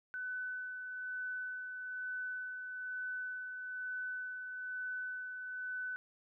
sine tone with tremolo, 1503 Hz, F#6, 27 cents sharp, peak -37 dBFS, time 0.14-5.96 s, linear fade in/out 0 ms, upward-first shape sine, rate 1.1 Hz, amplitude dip 40%, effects none

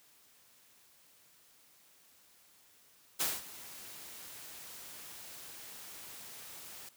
white noise with ADSR envelope, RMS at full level -31 dBFS, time 3.19-6.89 s, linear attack 20 ms, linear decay 200 ms, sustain -18 dB, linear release 4 ms, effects white hiss -64 dBFS RMS until 6.96 s + high-pass 60 Hz 12 dB/octave

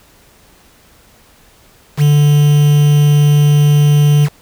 triangle tone with quantisation, 146.83 Hz, D3, in tune, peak -4 dBFS, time 1.97-4.29 s, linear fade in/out 50 ms, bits 4, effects pink hiss -47 dBFS RMS until 4.41 s

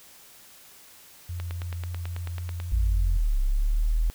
sine tone with vibrato, 86.9 Hz, F2, 8 cents flat, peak -30 dBFS, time 1.29-3.17 s, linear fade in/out 5 ms, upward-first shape sine, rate 3.7 Hz, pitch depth 12 cents each way
click train, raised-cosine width 0.3 ms, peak -22 dBFS, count 12, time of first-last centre 1.4-2.601 s, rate 9.16 Hz
sine linear two-way sweep, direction down then up, 56.9 to 33.2 to 41.32 Hz, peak -20 dBFS, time 2.72-4.1 s, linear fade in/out 0 ms, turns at 3.39 s
effects white hiss -51 dBFS RMS until 4.14 s

